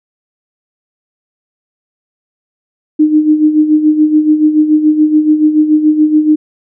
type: tone with tremolo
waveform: sine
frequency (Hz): 306.1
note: D#4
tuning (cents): -28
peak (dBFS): -3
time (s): 2.99-6.36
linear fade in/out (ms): 10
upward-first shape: sine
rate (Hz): 7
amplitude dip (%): 65
effects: none